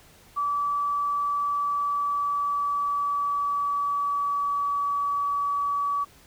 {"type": "tone with pitch glide", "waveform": "sine", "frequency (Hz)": [1153, 1141.7], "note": ["D6", "D6"], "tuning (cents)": [-32, -49], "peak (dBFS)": -23, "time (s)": [0.36, 6.05], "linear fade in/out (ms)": 20, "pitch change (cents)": -17, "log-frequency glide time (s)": [1.46, 4.79], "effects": ["pink hiss -54 dBFS RMS until 6.26 s"]}